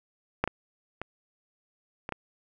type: clicks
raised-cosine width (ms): 0.5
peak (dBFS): -9 / -15 / -19 / -19 / -17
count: 5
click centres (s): 0.44 / 0.476 / 1.016 / 2.091 / 2.123
effects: none